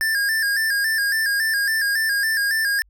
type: tone with vibrato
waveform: square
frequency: 1700 Hz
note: G#6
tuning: 40 cents sharp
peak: -19 dBFS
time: 0.01-2.82 s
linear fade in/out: 0 ms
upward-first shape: square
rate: 3.6 Hz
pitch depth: 75 cents each way
effects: added 50 Hz sine -54 dBFS peak until 2.89 s